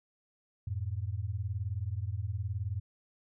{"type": "beating tone pair", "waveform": "sine", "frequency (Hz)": [89.3, 108.3], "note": ["F2", "A2"], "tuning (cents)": [39, -27], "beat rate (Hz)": 19, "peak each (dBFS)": [-35, -35], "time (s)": [0.67, 2.8], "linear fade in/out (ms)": 5, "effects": []}